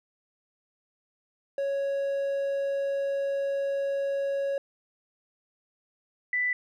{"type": "tone pair in turn", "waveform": ["triangle", "sine"], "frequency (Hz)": [554.4, 1985.4], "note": ["C#5", "B6"], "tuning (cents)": [0, 9], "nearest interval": "octave + minor seventh", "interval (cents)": 2209, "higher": "second", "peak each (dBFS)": -24, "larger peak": "neither", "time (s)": [[1.58, 4.58], [6.33, 6.53]], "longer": "first", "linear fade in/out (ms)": 2, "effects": []}